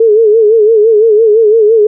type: tone with vibrato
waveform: sine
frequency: 436.8 Hz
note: A4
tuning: 13 cents flat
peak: -3 dBFS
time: 0-1.87 s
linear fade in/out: 5 ms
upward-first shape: sine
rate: 5.9 Hz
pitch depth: 93 cents each way
effects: none